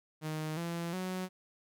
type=tone with pitch steps; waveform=sawtooth; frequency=155.56 / 169.64 / 184.99 Hz; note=D#3 / E3 / F#3; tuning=0 / +50 / 0 cents; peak=-31 dBFS; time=0.21-1.29 s; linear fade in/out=50 ms; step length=360 ms; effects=none